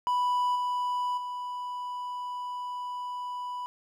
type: tone with level steps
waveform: triangle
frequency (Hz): 987.8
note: B5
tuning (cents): 0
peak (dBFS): -22 / -25 / -31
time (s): 0.07-3.66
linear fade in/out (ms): 0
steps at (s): 0.55 / 1.17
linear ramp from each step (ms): 10
effects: none